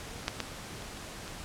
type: clicks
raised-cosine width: 0.2 ms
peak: -28 / -11 / -14 / -27 / -28 / -24 dBFS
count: 6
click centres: 0.231 / 0.281 / 0.403 / 0.822 / 0.973 / 1.279 s
effects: pink hiss -43 dBFS RMS until 1.44 s + low-pass 10000 Hz 12 dB/octave